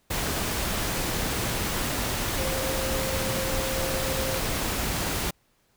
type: tone in noise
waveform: sine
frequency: 529 Hz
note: C5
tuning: 19 cents sharp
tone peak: -31 dBFS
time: 2.38-4.39 s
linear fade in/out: 10 ms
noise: pink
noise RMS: -28 dBFS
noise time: 0.1-5.31 s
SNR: -6 dB
effects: pink hiss -67 dBFS RMS until 5.76 s